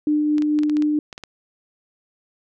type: tone with tremolo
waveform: sine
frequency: 300 Hz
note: D4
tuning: 37 cents sharp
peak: -15 dBFS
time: 0.07-0.99 s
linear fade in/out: 2 ms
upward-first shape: triangle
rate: 4.4 Hz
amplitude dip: 25%
type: clicks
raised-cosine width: 0.2 ms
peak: -18 dBFS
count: 10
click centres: 0.382 / 0.422 / 0.589 / 0.634 / 0.697 / 0.769 / 0.823 / 1.128 / 1.179 / 1.237 s
effects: none